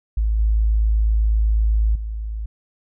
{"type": "tone with level steps", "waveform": "sine", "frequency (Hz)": 54, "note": "A1", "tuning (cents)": -32, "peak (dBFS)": [-16, -14, -24], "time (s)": [0.17, 2.46], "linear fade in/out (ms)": 5, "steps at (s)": [0.39, 1.95], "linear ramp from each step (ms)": 5, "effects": []}